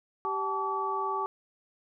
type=tone cluster; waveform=sine; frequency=389.3 / 773 / 871 / 1147 Hz; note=G4 / G5 / A5 / D6; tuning=-12 / -24 / -18 / -41 cents; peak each=-35 / -40 / -33 / -31 dBFS; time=0.25-1.26 s; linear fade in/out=0 ms; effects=none